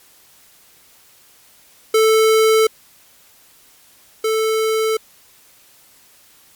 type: tone pair in turn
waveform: square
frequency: 440 / 440 Hz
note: A4 / A4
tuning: 0 / 0 cents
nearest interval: unison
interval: 0 cents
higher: neither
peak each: -11 / -16 dBFS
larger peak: first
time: 1.94-2.67 / 4.24-4.97 s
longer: neither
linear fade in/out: 5 ms
effects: white hiss -50 dBFS RMS until 6.55 s + MP3 96 kbps